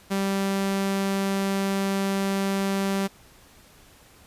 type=tone; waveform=sawtooth; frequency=195.6 Hz; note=G3; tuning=4 cents flat; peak=-19 dBFS; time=0.1-3.08 s; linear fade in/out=20 ms; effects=pink hiss -53 dBFS RMS until 4.26 s + resampled to 32000 Hz